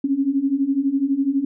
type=beating tone pair; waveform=sine; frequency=267.1 / 279.1 Hz; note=C4 / C#4; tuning=+36 / +12 cents; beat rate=12 Hz; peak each=-22 / -19 dBFS; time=0.04-1.45 s; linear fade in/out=5 ms; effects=none